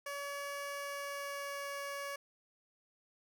15% pulse tone with pitch glide, 567 to 563.4 Hz, C#5 to C#5, +39 to +28 cents, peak -33 dBFS, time 0.06-2.16 s, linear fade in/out 5 ms, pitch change -11 cents, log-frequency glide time 0.7-1.74 s, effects none

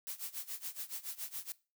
blue noise with tremolo, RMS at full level -40 dBFS, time 0.07-1.52 s, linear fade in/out 0 ms, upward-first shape sine, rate 7.1 Hz, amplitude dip 90%, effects noise-tail reverb RT60 0.3 s tail -20 dB re dry

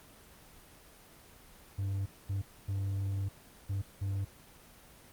triangle tone bursts at uneven times, 98 Hz, G2, in tune, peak -29 dBFS, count 5, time 1.78-2.06 / 2.29-2.42 / 2.68-3.29 / 3.69-3.82 / 4.01-4.25 s, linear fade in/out 10 ms, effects pink hiss -56 dBFS RMS until 5.12 s + Opus 24 kbps

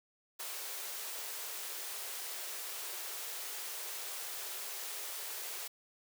white high-pass noise, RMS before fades -42 dBFS, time 0.39-5.68 s, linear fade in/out 10 ms, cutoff 350 Hz, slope 96 dB/octave, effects none

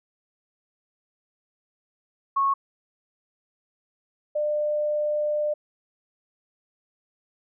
sine tone pair in turn, 1099 / 598.5 Hz, C#6 / D5, -15 / +33 cents, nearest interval major seventh, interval 1052 cents, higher first, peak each -19 / -22 dBFS, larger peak first, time 2.36-2.54 / 4.35-5.54 s, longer second, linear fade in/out 10 ms, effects none

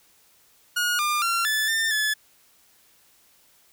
sawtooth tone with pitch steps, 1440 / 1201 / 1370 / 1741 / 1798 / 1721 Hz, F#6 / D6 / F6 / A6 / A6 / A6, -47 / +38 / -34 / -19 / +37 / -39 cents, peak -18 dBFS, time 0.76-2.14 s, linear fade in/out 10 ms, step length 230 ms, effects white hiss -59 dBFS RMS until 3.72 s

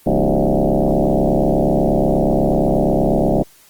sine tone with frequency modulation, 185 Hz, F#3, in tune, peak -12 dBFS, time 0.06-3.43 s, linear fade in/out 10 ms, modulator 68.3 Hz, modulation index 7.5, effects white hiss -49 dBFS RMS until 3.69 s + Opus 24 kbps

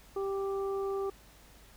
harmonic tone, 392 Hz, G4, in tune, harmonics 1 / 2 / 3, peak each -31 / -43 / -42 dBFS, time 0.16-1.1 s, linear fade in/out 5 ms, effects added 50 Hz sine -58 dBFS peak until 1.76 s + pink hiss -58 dBFS RMS until 1.76 s

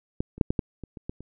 clicks, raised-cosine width 3 ms, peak -13 / -28 / -6 / -11 / -11 / -24 / -27 / -19 / -28 dBFS, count 9, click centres 0.205 / 0.38 / 0.412 / 0.505 / 0.592 / 0.837 / 0.972 / 1.095 / 1.206 s, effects none

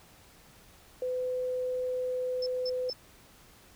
sine tone, 505 Hz, B4, 39 cents sharp, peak -29 dBFS, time 1.02-2.9 s, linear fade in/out 2 ms
sine tone bursts, 5274 Hz, E8, in tune, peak -34 dBFS, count 3, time 2.42-2.932 s, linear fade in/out 5 ms, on 44 ms, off 190 ms
effects pink hiss -57 dBFS RMS until 3.75 s

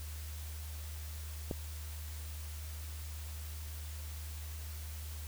click, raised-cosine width 2 ms, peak -22 dBFS, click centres 1.512 s, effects added 76 Hz sine -41 dBFS peak until 5.27 s + white hiss -51 dBFS RMS until 5.27 s

